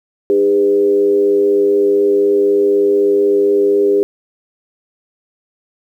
sine tone with frequency modulation, 403.7 Hz, G#4, 49 cents flat, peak -9 dBFS, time 0.3-4.03 s, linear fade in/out 0 ms, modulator 96 Hz, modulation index 0.59, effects 8-bit

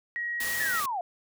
sine tone, 1898 Hz, A#6, 31 cents sharp, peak -29 dBFS, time 0.16-0.8 s, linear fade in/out 0 ms
white noise, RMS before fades -34 dBFS, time 0.4-0.86 s, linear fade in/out 5 ms
sine linear sweep, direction down, 1800 to 670 Hz, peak -28 dBFS, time 0.6-1.01 s, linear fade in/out 2 ms
effects none

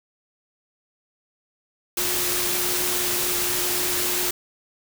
sine tone in noise, 357.9 Hz, F4, 42 cents sharp, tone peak -32 dBFS, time 1.97-4.31 s, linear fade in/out 5 ms, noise white, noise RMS -24 dBFS, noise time 1.97-4.31 s, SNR -11 dB, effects none

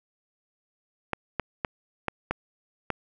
clicks, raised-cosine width 0.5 ms, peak -11 dBFS, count 6, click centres 1.133 / 1.397 / 1.648 / 2.083 / 2.31 / 2.903 s, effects none

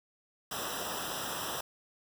pink noise with comb filter, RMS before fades -37 dBFS, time 0.51-1.61 s, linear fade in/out 5 ms, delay 0.45 ms, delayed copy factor -1, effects none

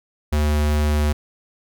square tone, 74.8 Hz, D2, 32 cents sharp, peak -17 dBFS, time 0.32-1.13 s, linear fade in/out 10 ms, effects none

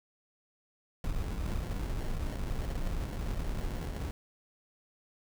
brown noise with sample-and-hold, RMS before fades -34 dBFS, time 1.04-4.11 s, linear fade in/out 2 ms, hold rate 1225 Hz, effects none

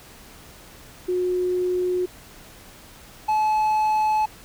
sine / triangle tone pair in turn, 362.3 / 860 Hz, F#4 / A5, -36 / -40 cents, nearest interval octave + minor third, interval 1496 cents, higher second, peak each -20 / -16 dBFS, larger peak second, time 1.08-2.06 / 3.28-4.26 s, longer neither, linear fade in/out 10 ms, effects pink hiss -46 dBFS RMS until 4.44 s

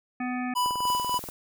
harmonic tone, 249.9 Hz, B3, 21 cents sharp, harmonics 1 / 3 / 5 / 7 / 9 / 10, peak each -29 / -35 / -40 / -39 / -41 / -44 dBFS, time 0.2-0.54 s, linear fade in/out 5 ms
square tone with tremolo, 990 Hz, B5, 4 cents sharp, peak -23 dBFS, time 0.55-1.19 s, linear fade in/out 20 ms, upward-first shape sine, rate 3.5 Hz, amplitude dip 50%
click train, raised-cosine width 1 ms, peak -23 dBFS, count 14, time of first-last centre 0.66-1.288 s, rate 20.7 Hz
blue noise, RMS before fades -41 dBFS, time 0.87-1.3 s, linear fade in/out 0 ms
effects none

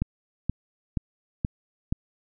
click train, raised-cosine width 5 ms, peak -12 dBFS, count 5, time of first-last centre 0.02-1.925 s, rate 2.1 Hz, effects none

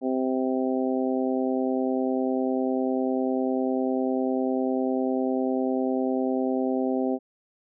harmonic tone, 130 Hz, C3, 11 cents flat, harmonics 2 / 3 / 4 / 5 / 6, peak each -25 / -29 / -31 / -33 / -35 dBFS, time 0.01-7.19 s, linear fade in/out 50 ms, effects none

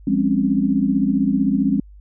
sine chord, Db major seventh, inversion first, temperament equal with one note detuned, 174.61 / 203.6 / 261.6 / 277.2 Hz, F3 / Ab3 / C4 / Db4, 0 / -34 / 0 / 0 cents, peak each -25 / -19 / -20 / -21 dBFS, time 0.07-1.8 s, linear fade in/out 5 ms, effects added 50 Hz sine -40 dBFS peak until 2 s

